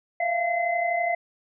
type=tone cluster; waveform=sine; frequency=664 / 696 / 2050 Hz; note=E5 / F5 / C7; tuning=+12 / -6 / -36 cents; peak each=-30 / -24 / -28 dBFS; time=0.2-1.15 s; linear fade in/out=5 ms; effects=none